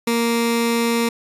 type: tone with notch filter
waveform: 15% pulse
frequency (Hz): 233.1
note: A#3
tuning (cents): 0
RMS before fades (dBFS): -19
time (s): 0.07-1.09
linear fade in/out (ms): 5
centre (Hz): 720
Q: 1.9
effects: resampled to 32000 Hz